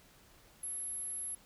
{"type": "tone", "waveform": "sine", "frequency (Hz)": 11175, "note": "F9", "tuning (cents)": 0, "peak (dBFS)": -35, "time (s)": [0.63, 1.35], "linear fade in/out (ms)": 5, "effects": ["tanh soft clip ceiling -36 dBFS", "pink hiss -62 dBFS RMS until 1.45 s"]}